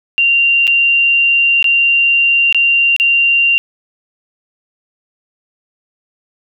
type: tone with dropouts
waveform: sine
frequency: 2772 Hz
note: F7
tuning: 14 cents flat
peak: -8 dBFS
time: 0.18-3.58 s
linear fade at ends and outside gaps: 0 ms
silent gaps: 0.67-0.677 / 1.627-1.643 / 2.526-2.546 / 2.964-2.999 s
effects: none